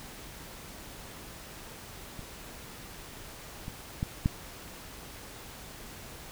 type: clicks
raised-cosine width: 5 ms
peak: -27 / -25 / -17 / -12 dBFS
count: 4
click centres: 2.193 / 3.681 / 4.029 / 4.259 s
effects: pink hiss -46 dBFS RMS until 6.31 s